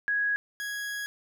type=tone pair in turn; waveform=sine / 40% pulse; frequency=1661.2 / 1661.2 Hz; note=G#6 / G#6; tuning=0 / 0 cents; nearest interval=unison; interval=0 cents; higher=neither; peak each=-24 / -31 dBFS; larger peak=first; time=0.08-0.36 / 0.6-1.06 s; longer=second; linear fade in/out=0 ms; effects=none